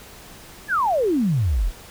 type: exponential sweep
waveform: sine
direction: down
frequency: 1770 to 34.54 Hz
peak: -17 dBFS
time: 0.68-1.72 s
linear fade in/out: 50 ms
effects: pink hiss -43 dBFS RMS until 1.9 s